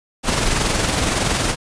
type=noise with amplitude modulation; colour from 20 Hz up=pink; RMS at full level=-17 dBFS; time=0.23-1.56 s; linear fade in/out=50 ms; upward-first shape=sine; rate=21.5 Hz; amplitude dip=40%; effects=resampled to 22050 Hz